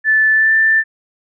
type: tone with pitch glide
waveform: sine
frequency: 1750 to 1774.4 Hz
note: A6 to A6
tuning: -10 to +14 cents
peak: -9 dBFS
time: 0.04-0.84 s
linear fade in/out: 50 ms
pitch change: +24 cents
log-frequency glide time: 0.32-0.54 s
effects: none